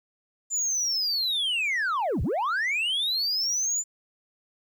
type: linear two-way sweep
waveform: sine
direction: down then up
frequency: 7160 to 44.99 to 7160 Hz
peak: -21 dBFS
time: 0.5-3.84 s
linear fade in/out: 50 ms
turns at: 2.22 s
effects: tanh soft clip ceiling -23 dBFS + 10-bit